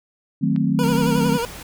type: chord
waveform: sine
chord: D# diminished seventh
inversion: none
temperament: equal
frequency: 155.56 / 185 / 220 / 261.6 Hz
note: D#3 / F#3 / A3 / C4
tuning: 0 / 0 / 0 / 0 cents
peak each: -22 dBFS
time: 0.41-1.38 s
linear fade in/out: 20 ms
type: click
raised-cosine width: 0.3 ms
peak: -23 dBFS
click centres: 0.562 s
type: tone with vibrato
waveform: 25% pulse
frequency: 475.7 Hz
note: A#4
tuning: 35 cents sharp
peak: -18 dBFS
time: 0.79-1.45 s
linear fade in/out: 0 ms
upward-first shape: sine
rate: 11 Hz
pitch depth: 67 cents each way
type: noise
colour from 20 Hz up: pink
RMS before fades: -36 dBFS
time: 0.83-1.63 s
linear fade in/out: 5 ms
effects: none